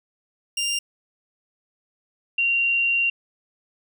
20% pulse / sine tone pair in turn, 2794 / 2762 Hz, F7 / F7, 0 / -20 cents, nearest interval unison, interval 20 cents, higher first, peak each -18 dBFS, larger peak neither, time 0.57-0.79 / 2.38-3.1 s, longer second, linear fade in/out 5 ms, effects none

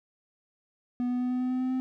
triangle tone with pitch steps, 246 / 247.7 / 249.4 / 251.2 / 252.9 / 254.7 / 256.4 / 258.2 Hz, B3 / B3 / B3 / B3 / B3 / C4 / C4 / C4, -7 / +5 / +17 / +30 / +41 / -46 / -35 / -23 cents, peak -24 dBFS, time 1-1.8 s, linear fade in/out 0 ms, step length 100 ms, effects none

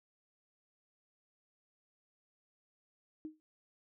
sine tone with exponential decay, 311.1 Hz, D#4, in tune, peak -37 dBFS, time 3.25-3.4 s, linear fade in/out 0 ms, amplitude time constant 31 ms, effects none

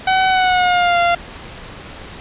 sawtooth tone with pitch glide, 755 to 692.3 Hz, F#5 to F5, +35 to -15 cents, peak -8 dBFS, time 0.07-1.15 s, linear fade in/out 5 ms, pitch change -150 cents, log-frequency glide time 0.28-0.99 s, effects pink hiss -34 dBFS RMS until 2.2 s + resampled to 8000 Hz

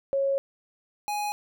sine / square tone pair in turn, 549 / 831.6 Hz, C#5 / G#5, -17 / +2 cents, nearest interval perfect fifth, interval 719 cents, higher second, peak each -22 / -28 dBFS, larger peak first, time 0.13-0.38 / 1.08-1.32 s, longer first, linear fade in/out 0 ms, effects none

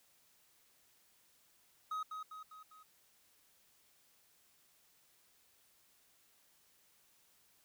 triangle tone with echo, 1263 Hz, D#6, 26 cents sharp, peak -35 dBFS, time 1.91-2.03 s, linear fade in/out 5 ms, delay 200 ms, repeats 4, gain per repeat -5 dB, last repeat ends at 2.83 s, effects white hiss -70 dBFS RMS until 7.64 s

